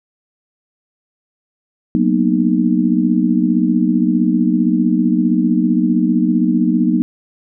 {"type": "chord", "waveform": "sine", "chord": "B major seventh", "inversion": "second", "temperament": "just", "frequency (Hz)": [185.21, 231.5, 246.9, 308.7], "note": ["F#3", "A#3", "B3", "D#4"], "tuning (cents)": [2, -12, 0, -14], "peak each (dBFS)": -17, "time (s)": [1.95, 7.02], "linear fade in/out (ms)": 0, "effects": []}